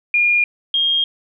sine tone pair in turn, 2421 / 3232 Hz, D#7 / G#7, -48 / -48 cents, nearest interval perfect fourth, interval 500 cents, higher second, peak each -12 / -14 dBFS, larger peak first, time 0.14-0.44 / 0.74-1.04 s, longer neither, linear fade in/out 2 ms, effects none

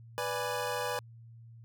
25% pulse chord, G# diminished, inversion first, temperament equal, 493.9 / 587.3 / 830.6 Hz, B4 / D5 / G#5, 0 / 0 / 0 cents, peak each -31 / -34 / -34 dBFS, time 0.18-0.99 s, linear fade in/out 0 ms, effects added 115 Hz sine -49 dBFS peak until 1.64 s

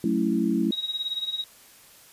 sine chord, F# minor seventh, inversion none, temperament equal, 185 / 220 / 277.2 / 329.6 Hz, F#3 / A3 / C#4 / E4, 0 / 0 / 0 / 0 cents, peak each -28 / -25 / -28 / -26 dBFS, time 0.04-0.71 s, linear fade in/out 2 ms
sine tone with tremolo, 3806 Hz, A#7, 35 cents sharp, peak -24 dBFS, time 0.72-1.44 s, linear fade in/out 2 ms, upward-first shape sine, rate 18 Hz, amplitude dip 75%
effects white hiss -52 dBFS RMS until 2.12 s + resampled to 32000 Hz

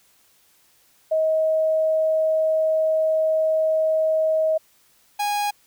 sine / 45% pulse tone pair in turn, 633 / 824 Hz, D#5 / G#5, +30 / -14 cents, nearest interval perfect fourth, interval 456 cents, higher second, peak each -17 / -21 dBFS, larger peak first, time 1.11-4.58 / 5.19-5.51 s, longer first, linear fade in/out 10 ms, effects white hiss -59 dBFS RMS until 5.66 s

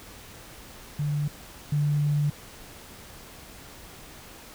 sine tone pair in turn, 146.83 / 146.83 Hz, D3 / D3, 0 / 0 cents, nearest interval unison, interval 0 cents, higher neither, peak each -24 / -21 dBFS, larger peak second, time 0.99-1.28 / 1.72-2.3 s, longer second, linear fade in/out 5 ms, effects pink hiss -46 dBFS RMS until 4.54 s

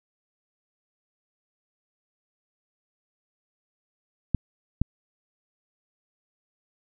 clicks, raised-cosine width 5 ms, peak -9 dBFS, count 2, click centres 4.347 / 4.816 s, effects none

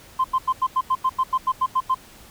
sine tone bursts, 1040 Hz, C6, 11 cents flat, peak -15 dBFS, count 13, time 0.19-1.947 s, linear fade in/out 10 ms, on 53 ms, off 89 ms, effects tanh soft clip ceiling -13 dBFS + pink hiss -47 dBFS RMS until 2.3 s

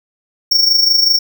square tone with amplitude modulation, 5490 Hz, F8, 31 cents flat, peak -7 dBFS, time 0.51-1.19 s, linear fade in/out 10 ms, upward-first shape sine, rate 25.3 Hz, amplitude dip 60%, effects none

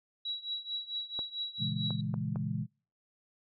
sine tone with tremolo, 3893 Hz, B7, 26 cents flat, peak -31 dBFS, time 0.25-2.01 s, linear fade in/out 5 ms, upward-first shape triangle, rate 4.5 Hz, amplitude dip 90%
clicks, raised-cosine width 1 ms, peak -28 dBFS, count 4, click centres 1.191 / 1.906 / 2.141 / 2.359 s
sine chord, A# half-diminished seventh, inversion none, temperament equal with one note detuned, 116.54 / 138.03 / 164.81 / 207.7 Hz, A#2 / C#3 / E3 / G#3, 0 / -7 / 0 / 0 cents, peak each -37 dBFS, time 1.58-2.67 s, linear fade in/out 50 ms
effects noise-tail reverb RT60 0.4 s tail -26 dB re dry

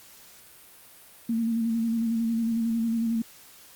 sine tone with vibrato, 228.4 Hz, A#3, 35 cents flat, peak -23 dBFS, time 1.29-3.22 s, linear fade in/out 5 ms, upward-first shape square, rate 11 Hz, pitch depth 27 cents each way, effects white hiss -51 dBFS RMS until 3.75 s + Opus 48 kbps

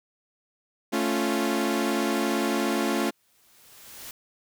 sawtooth chord, A augmented, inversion none, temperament equal, 220 / 277.2 / 349.2 Hz, A3 / C#4 / E#4, 0 / 0 / 0 cents, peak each -24 dBFS, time 0.92-3.11 s, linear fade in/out 20 ms
white noise with exponential growth, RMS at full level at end -39 dBFS, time 2.86-4.11 s, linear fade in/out 1 ms, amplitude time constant 270 ms
effects none

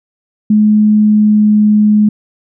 sine tone with pitch glide, 212.2 to 210.9 Hz, G#3 to G#3, +38 to +27 cents, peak -5 dBFS, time 0.5-2.09 s, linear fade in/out 5 ms, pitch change -11 cents, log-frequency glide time 0.95-1.63 s, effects none

